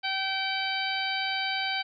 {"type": "harmonic tone", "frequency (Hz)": 771, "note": "G5", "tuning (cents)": -29, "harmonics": [1, 2, 3, 4, 5, 6], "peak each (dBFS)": [-33, -34, -33, -34, -37, -36], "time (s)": [0.03, 1.83], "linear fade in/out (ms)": 20, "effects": []}